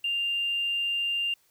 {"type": "tone", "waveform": "triangle", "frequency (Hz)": 2794, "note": "F7", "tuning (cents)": 0, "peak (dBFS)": -22, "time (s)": [0.04, 1.34], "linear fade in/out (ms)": 5, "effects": ["tanh soft clip ceiling -23 dBFS", "white hiss -66 dBFS RMS until 1.5 s"]}